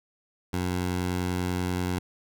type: tone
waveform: 15% pulse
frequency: 90.3 Hz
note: F#2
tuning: 42 cents flat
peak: -20 dBFS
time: 0.53-1.99 s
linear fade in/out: 5 ms
effects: none

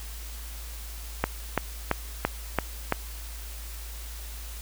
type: click train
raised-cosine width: 0.5 ms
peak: -7 dBFS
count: 6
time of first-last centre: 1.24-2.924 s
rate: 2.97 Hz
effects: added 55 Hz sine -37 dBFS peak until 4.61 s + white hiss -44 dBFS RMS until 4.61 s

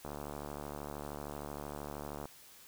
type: click train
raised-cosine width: 1 ms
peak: -28 dBFS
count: 162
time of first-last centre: 0.05-2.255 s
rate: 73 Hz
effects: white hiss -57 dBFS RMS until 2.67 s

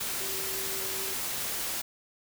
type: tone in noise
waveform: sine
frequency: 385.1 Hz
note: G4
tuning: 31 cents flat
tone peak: -41 dBFS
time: 0.2-1.14 s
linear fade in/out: 10 ms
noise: white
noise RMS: -33 dBFS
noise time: 0-1.82 s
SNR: -11 dB
effects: none

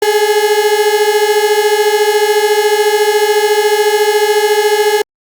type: beating tone pair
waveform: 35% pulse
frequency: 413.8 / 427.8 Hz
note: G#4 / A4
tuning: -6 / -49 cents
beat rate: 14 Hz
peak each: -10 dBFS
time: 0.02-5.02 s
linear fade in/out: 5 ms
effects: Opus 48 kbps

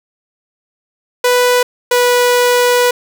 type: tone pair in turn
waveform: sawtooth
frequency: 493.9 / 490.2 Hz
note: B4 / B4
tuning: 0 / -13 cents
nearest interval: unison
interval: 13 cents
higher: first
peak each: -5 dBFS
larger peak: neither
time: 1.24-1.63 / 1.91-2.91 s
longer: second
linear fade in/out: 5 ms
effects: none

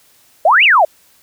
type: exponential two-way sweep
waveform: sine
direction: up then down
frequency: 585 to 3000 to 585 Hz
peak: -6 dBFS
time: 0.45-0.85 s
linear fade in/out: 5 ms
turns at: 0.64 s
effects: white hiss -51 dBFS RMS until 1.22 s

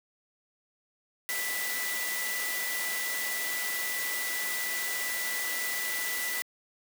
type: tone in noise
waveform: sine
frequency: 1979 Hz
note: B6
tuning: 3 cents sharp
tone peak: -33 dBFS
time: 1.29-6.42 s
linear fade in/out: 0 ms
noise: white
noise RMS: -34 dBFS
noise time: 1.29-6.42 s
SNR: -2 dB
effects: high-pass 300 Hz 12 dB/octave

